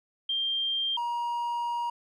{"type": "tone pair in turn", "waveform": ["sine", "triangle"], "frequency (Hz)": [3180, 949.5], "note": ["G7", "A#5"], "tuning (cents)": [24, 32], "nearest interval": "octave + major sixth", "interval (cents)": 2092, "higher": "first", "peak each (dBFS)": -26, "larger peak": "neither", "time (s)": [[0.29, 0.97], [0.97, 1.9]], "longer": "second", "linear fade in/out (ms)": 5, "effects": []}